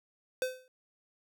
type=tone with exponential decay; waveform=square; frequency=512 Hz; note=C5; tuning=38 cents flat; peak=-27 dBFS; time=0.42-0.68 s; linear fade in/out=1 ms; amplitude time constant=56 ms; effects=none

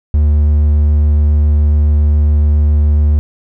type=tone; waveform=triangle; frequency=74.4 Hz; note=D2; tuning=23 cents sharp; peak=-5 dBFS; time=0.14-3.19 s; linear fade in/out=0 ms; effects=none

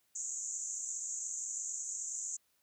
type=band-pass noise; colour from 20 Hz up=pink; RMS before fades=-40 dBFS; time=0.15-2.37 s; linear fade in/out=10 ms; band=6500 to 7500 Hz; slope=96 dB/octave; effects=white hiss -75 dBFS RMS until 2.62 s

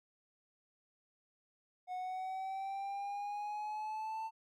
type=exponential sweep; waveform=triangle; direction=up; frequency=729 to 893 Hz; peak=-36 dBFS; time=1.87-4.31 s; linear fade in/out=50 ms; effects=none

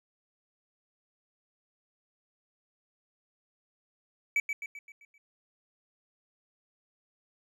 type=tone with echo; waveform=triangle; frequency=2291 Hz; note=D7; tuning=44 cents flat; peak=-22 dBFS; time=4.36-4.4 s; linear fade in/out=2 ms; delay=130 ms; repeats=6; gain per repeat=-6 dB; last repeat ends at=5.18 s; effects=none

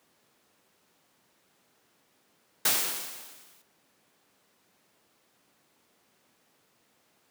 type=noise with exponential decay; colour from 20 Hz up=white; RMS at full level=-22 dBFS; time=2.65-3.62 s; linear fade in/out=5 ms; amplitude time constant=210 ms; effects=pink hiss -67 dBFS RMS until 7.3 s + high-pass 200 Hz 12 dB/octave

